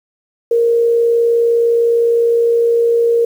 sine tone with amplitude modulation, 466.7 Hz, A#4, 2 cents sharp, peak -8 dBFS, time 0.51-3.25 s, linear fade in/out 5 ms, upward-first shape sine, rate 59.7 Hz, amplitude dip 30%, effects 7-bit

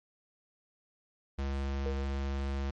square tone, 68.7 Hz, C#2, 15 cents flat, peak -32 dBFS, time 1.38-2.71 s, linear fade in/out 10 ms
sine tone with exponential decay, 473.2 Hz, A#4, 26 cents sharp, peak -33 dBFS, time 1.86-2.32 s, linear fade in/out 0 ms, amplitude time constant 98 ms
effects low-pass 5000 Hz 12 dB/octave + MP3 48 kbps

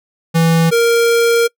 square tone pair in turn, 164.81 / 466.2 Hz, E3 / A#4, 0 / 0 cents, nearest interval octave + tritone, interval 1800 cents, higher second, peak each -10 dBFS, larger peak neither, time 0.34-0.71 / 0.71-1.48 s, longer second, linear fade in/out 20 ms, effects noise-tail reverb RT60 0.1 s tail -25 dB re dry

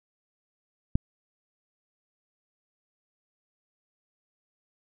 click, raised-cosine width 5 ms, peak -10 dBFS, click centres 0.955 s, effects none

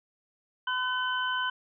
sine tone cluster, 1013 / 1512 / 3043 Hz, B5 / F#6 / F#7, +44 / +37 / +48 cents, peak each -31 / -30 / -34 dBFS, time 0.67-1.5 s, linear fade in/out 5 ms, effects none

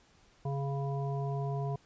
harmonic tone with a mistuned harmonic, 138.59 Hz, C#3, in tune, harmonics 1 / 3 / 5 / 7, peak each -32 / -40 / -41 / -45 dBFS, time 0.45-1.76 s, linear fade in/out 5 ms, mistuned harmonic 7, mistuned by +26 cents, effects pink hiss -64 dBFS RMS until 1.85 s + resampled to 16000 Hz

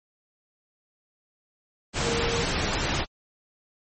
sine tone in noise, 466.2 Hz, A#4, in tune, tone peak -28 dBFS, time 2.01-2.46 s, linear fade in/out 50 ms, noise pink, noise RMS -26 dBFS, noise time 1.93-3.06 s, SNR -5 dB, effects MP3 32 kbps

